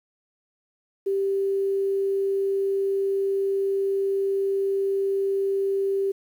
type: tone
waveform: sine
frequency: 392 Hz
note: G4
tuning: in tune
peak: -21 dBFS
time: 1.06-6.12 s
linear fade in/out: 10 ms
effects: 9-bit